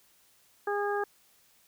harmonic tone, 408.4 Hz, G#4, 29 cents flat, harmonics 1 / 2 / 3 / 4, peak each -30 / -33 / -37 / -36 dBFS, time 0.67-1.04 s, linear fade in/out 5 ms, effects white hiss -64 dBFS RMS until 1.67 s

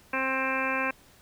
harmonic tone, 264 Hz, C4, 16 cents sharp, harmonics 1 / 2 / 3 / 4 / 5 / 6 / 7 / 8 / 9 / 10, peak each -35 / -34 / -38 / -32 / -40 / -32 / -39 / -42 / -33 / -35 dBFS, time 0.13-0.91 s, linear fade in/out 5 ms, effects pink hiss -57 dBFS RMS until 1.21 s

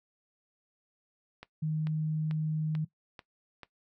click train, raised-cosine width 0.3 ms, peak -28 dBFS, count 6, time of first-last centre 1.43-3.633 s, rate 2.27 Hz
sine tone, 155.56 Hz, D#3, in tune, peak -28 dBFS, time 1.62-2.85 s, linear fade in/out 10 ms
effects noise-tail reverb RT60 0.1 s tail -17 dB re dry

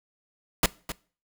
pink noise with echo, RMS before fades -20 dBFS, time 0.63-0.66 s, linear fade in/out 2 ms, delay 260 ms, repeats 1, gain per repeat -13 dB, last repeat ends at 0.92 s, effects noise-tail reverb RT60 0.4 s tail -22 dB re dry

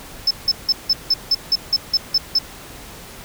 triangle tone bursts, 5260 Hz, E8, 5 cents flat, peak -10 dBFS, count 11, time 0.27-2.388 s, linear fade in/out 5 ms, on 38 ms, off 170 ms, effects tanh soft clip ceiling -8 dBFS + pink hiss -38 dBFS RMS until 3.24 s

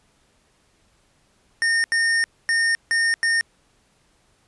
square tone bursts at uneven times, 1830 Hz, A#6, 32 cents flat, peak -18 dBFS, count 5, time 1.62-1.84 / 1.92-2.24 / 2.49-2.75 / 2.91-3.14 / 3.23-3.41 s, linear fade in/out 0 ms, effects pink hiss -62 dBFS RMS until 4.47 s + resampled to 24000 Hz

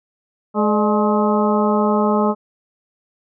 harmonic tone with a mistuned harmonic, 211.8 Hz, G#3, 34 cents sharp, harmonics 1 / 2 / 3 / 4 / 5 / 6, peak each -17 / -20 / -22 / -23 / -24 / -25 dBFS, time 0.54-2.35 s, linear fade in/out 50 ms, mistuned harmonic 3, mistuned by -78 cents, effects none

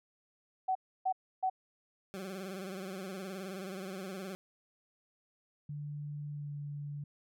sine tone bursts, 753 Hz, F#5, 30 cents sharp, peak -28 dBFS, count 3, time 0.68-1.499 s, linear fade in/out 10 ms, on 73 ms, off 300 ms
20% pulse tone with vibrato, 190 Hz, F#3, 46 cents sharp, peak -35 dBFS, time 2.14-4.35 s, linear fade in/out 0 ms, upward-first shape sine, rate 19 Hz, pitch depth 82 cents each way
sine tone with pitch glide, 146.83 to 144.98 Hz, D3 to D3, 0 to -22 cents, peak -38 dBFS, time 5.69-7.04 s, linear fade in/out 5 ms, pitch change -22 cents, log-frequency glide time 6.31-6.51 s
effects none

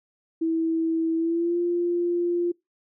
sine tone with pitch glide, 326.3 to 347.7 Hz, E4 to F4, -18 to -8 cents, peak -21 dBFS, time 0.41-2.52 s, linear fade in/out 10 ms, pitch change +110 cents, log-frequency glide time 1.16-1.58 s, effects noise-tail reverb RT60 0.2 s tail -25 dB re dry

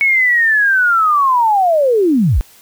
sine linear sweep, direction down, 2221 to 32 Hz, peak -9 dBFS, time 0.01-2.41 s, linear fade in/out 0 ms, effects white hiss -45 dBFS RMS until 2.61 s

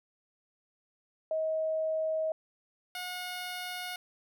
sine / 10% pulse tone pair in turn, 634 / 723.6 Hz, D#5 / F#5, +32 / -39 cents, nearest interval major second, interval 229 cents, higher second, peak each -28 / -28 dBFS, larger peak neither, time 1.31-2.32 / 2.95-3.96 s, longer neither, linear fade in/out 2 ms, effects none

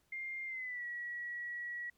sine tone with pitch glide, 2111 to 1924.6 Hz, C7 to B6, +15 to -45 cents, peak -39 dBFS, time 0.12-1.9 s, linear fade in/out 5 ms, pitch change -160 cents, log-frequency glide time 0.46-0.85 s, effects pink hiss -75 dBFS RMS until 1.97 s

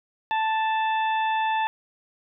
harmonic tone, 880 Hz, A5, in tune, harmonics 1 / 2 / 3 / 4, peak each -22 / -31 / -34 / -38 dBFS, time 0.31-1.67 s, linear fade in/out 0 ms, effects none

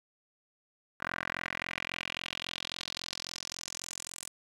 10% pulse tone with band-pass filter sweep, 43.67 Hz, F1, 1 cent sharp, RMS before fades -40 dBFS, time 1-4.29 s, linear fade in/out 10 ms, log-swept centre 1500 to 8600 Hz, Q 2.7, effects 10-bit

